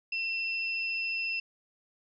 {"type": "tone pair together", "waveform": "sine", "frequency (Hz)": [2693, 5084], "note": ["E7", "D#8"], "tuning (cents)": [36, 36], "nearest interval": "major seventh", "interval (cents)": 1100, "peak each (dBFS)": [-30, -39], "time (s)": [0.12, 1.4], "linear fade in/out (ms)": 5, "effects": []}